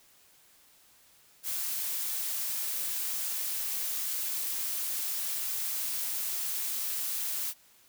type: noise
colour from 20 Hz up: blue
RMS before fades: -33 dBFS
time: 1.43-7.54 s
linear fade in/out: 50 ms
effects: white hiss -61 dBFS RMS until 7.88 s